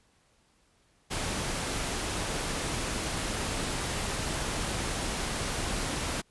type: noise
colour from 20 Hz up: pink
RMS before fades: -32 dBFS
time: 1.1-6.22 s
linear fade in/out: 20 ms
effects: pink hiss -67 dBFS RMS until 6.3 s + resampled to 24000 Hz